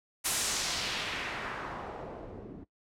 white noise with low-pass filter sweep, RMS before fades -36 dBFS, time 0.24-2.65 s, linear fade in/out 20 ms, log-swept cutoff 11000 to 260 Hz, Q 1.3, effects noise-tail reverb RT60 0.1 s tail -18 dB re dry

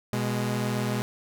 sawtooth tone pair together, 123.09 / 207.7 Hz, B2 / G#3, -5 / 0 cents, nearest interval major sixth, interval 905 cents, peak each -24 / -25 dBFS, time 0.13-1.02 s, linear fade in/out 0 ms, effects none

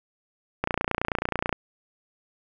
click train, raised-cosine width 0.5 ms, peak -9 dBFS, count 27, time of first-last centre 0.64-1.527 s, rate 29.3 Hz, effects none

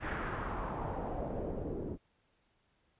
pink noise with low-pass filter sweep, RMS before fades -38 dBFS, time 0-1.98 s, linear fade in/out 50 ms, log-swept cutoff 1800 to 350 Hz, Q 2, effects pink hiss -74 dBFS RMS until 2.99 s + resampled to 8000 Hz

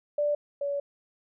sine tone pair in turn, 587.3 / 567.6 Hz, D5 / C#5, 0 / +41 cents, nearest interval minor second, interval 59 cents, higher first, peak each -23 / -27 dBFS, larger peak first, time 0.18-0.35 / 0.61-0.8 s, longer second, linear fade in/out 5 ms, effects none

